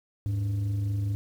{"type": "tone with frequency modulation", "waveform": "sine", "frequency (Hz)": 103.83, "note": "G#2", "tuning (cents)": 0, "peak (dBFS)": -24, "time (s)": [0.26, 1.15], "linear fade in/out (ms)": 0, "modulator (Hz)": 183, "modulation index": 0.34, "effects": ["tanh soft clip ceiling -22 dBFS", "9-bit"]}